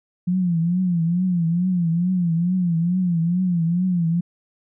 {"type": "tone with vibrato", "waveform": "sine", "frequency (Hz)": 174.61, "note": "F3", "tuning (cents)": 0, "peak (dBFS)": -17, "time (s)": [0.27, 4.21], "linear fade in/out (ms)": 10, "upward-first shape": "triangle", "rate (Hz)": 2.3, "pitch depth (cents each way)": 130, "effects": []}